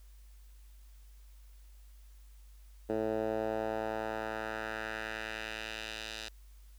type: tone with band-pass filter sweep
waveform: 10% pulse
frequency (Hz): 109.7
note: A2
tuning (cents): -5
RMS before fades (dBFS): -37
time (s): 2.89-6.29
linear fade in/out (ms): 10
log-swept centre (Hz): 440 to 4000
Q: 1.4
effects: added 50 Hz sine -52 dBFS peak until 6.78 s + white hiss -68 dBFS RMS until 6.78 s